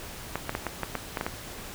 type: clicks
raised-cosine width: 0.5 ms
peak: -13 dBFS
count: 9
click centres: 0.356 / 0.494 / 0.551 / 0.667 / 0.833 / 0.953 / 1.172 / 1.211 / 1.265 s
effects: pink hiss -41 dBFS RMS until 1.74 s

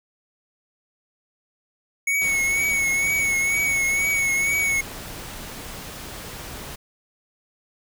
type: tone with vibrato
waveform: square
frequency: 2217 Hz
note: C#7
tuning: in tune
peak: -20 dBFS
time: 2.07-4.81 s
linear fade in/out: 5 ms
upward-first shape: triangle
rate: 2.1 Hz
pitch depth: 44 cents each way
type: noise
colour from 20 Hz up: pink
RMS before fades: -36 dBFS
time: 2.21-6.76 s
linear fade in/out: 10 ms
effects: none

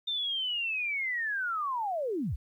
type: linear sweep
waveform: sine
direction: down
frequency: 3626 to 41.2 Hz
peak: -29 dBFS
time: 0.07-2.36 s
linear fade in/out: 10 ms
effects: 11-bit

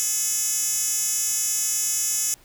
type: tone with high-pass filter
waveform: 10% pulse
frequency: 428.4 Hz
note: A4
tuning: 46 cents flat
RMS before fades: -24 dBFS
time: 0-2.34 s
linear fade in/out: 0 ms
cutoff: 7400 Hz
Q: 2.2
effects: pink hiss -54 dBFS RMS until 2.44 s

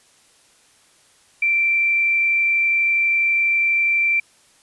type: tone with frequency modulation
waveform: sine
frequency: 2349 Hz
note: D7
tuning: in tune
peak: -15 dBFS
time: 1.42-4.2 s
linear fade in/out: 5 ms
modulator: 32.2 Hz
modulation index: 0.49
effects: white hiss -55 dBFS RMS until 4.62 s + resampled to 24000 Hz

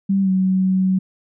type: tone with pitch glide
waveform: sine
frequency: 195.3 to 187.89 Hz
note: G3 to F#3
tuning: -6 to +27 cents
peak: -14 dBFS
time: 0.09-0.99 s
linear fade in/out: 10 ms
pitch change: -67 cents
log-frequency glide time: 0.22-0.3 s
effects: none

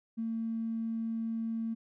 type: tone with tanh clipping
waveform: triangle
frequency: 226.2 Hz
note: A3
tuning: 48 cents sharp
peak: -31 dBFS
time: 0.17-1.75 s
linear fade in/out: 20 ms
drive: 2 dB
effects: none

